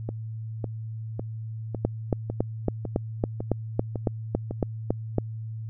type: two click trains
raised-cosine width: 2 ms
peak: -17 / -9 dBFS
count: 9 / 13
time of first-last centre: 0.09-4.51 / 1.85-5.183 s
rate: 1.81 / 3.6 Hz
effects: added 111 Hz sine -32 dBFS peak until 5.69 s